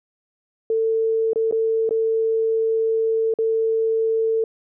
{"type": "tone with dropouts", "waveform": "sine", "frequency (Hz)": 447.3, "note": "A4", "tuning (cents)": 28, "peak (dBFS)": -17, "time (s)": [0.7, 4.44], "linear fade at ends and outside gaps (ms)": 2, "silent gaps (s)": [[1.333, 1.358], [1.512, 1.524], [1.892, 1.908], [3.339, 3.387]], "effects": []}